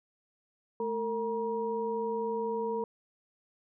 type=tone cluster; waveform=sine; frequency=216.7 / 456 / 951 Hz; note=A3 / A#4 / A#5; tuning=-26 / -38 / +34 cents; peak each=-39 / -31 / -36 dBFS; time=0.8-2.84 s; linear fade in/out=2 ms; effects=none